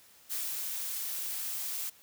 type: noise with ADSR envelope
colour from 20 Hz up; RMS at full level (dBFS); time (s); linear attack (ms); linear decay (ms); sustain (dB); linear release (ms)
blue; -34; 0.29-1.9; 35; 160; -2; 10
effects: white hiss -59 dBFS RMS until 2.02 s